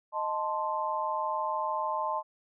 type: chord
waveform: sine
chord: A diminished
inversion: second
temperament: equal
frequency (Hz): 622.3 / 880 / 1046.5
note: Eb5 / A5 / C6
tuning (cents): 0 / 0 / 0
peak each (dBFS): -35 / -32 / -32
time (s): 0.12-2.23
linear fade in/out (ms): 50
effects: none